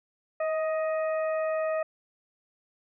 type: harmonic tone with a mistuned harmonic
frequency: 625 Hz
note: D#5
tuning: 8 cents sharp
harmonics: 1 / 2 / 3 / 4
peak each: -26 / -36 / -40 / -45 dBFS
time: 0.4-1.83 s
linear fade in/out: 5 ms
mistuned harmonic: 1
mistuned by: +23 cents
effects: none